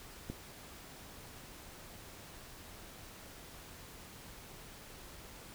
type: click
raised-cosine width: 3 ms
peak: -26 dBFS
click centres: 0.3 s
effects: pink hiss -52 dBFS RMS until 5.54 s